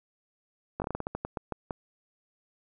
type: slowing click train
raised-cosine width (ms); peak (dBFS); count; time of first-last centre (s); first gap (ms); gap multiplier
1; -18; 13; 0.8-1.708; 19; 1.23
effects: none